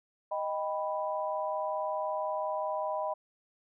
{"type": "chord", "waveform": "sine", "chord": "Eb augmented", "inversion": "none", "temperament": "equal with one note detuned", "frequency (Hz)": [622.3, 787.6, 987.8], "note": ["Eb5", "G5", "B5"], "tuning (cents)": [0, 8, 0], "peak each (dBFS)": [-33, -37, -35], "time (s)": [0.31, 3.14], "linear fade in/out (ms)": 10, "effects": []}